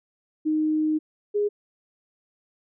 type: tone pair in turn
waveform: sine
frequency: 309.5 / 413.1 Hz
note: D#4 / G#4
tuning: -9 / -9 cents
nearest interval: perfect fourth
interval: 500 cents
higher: second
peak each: -20 dBFS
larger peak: neither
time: 0.45-0.99 / 1.34-1.49 s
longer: first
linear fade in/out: 20 ms
effects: none